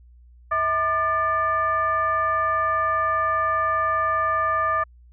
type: tone with frequency modulation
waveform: sine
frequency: 1200 Hz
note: D6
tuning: 37 cents sharp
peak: -19 dBFS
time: 0.51-4.84 s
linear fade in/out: 10 ms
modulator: 555 Hz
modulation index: 0.76
effects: added 60 Hz sine -47 dBFS peak until 5.12 s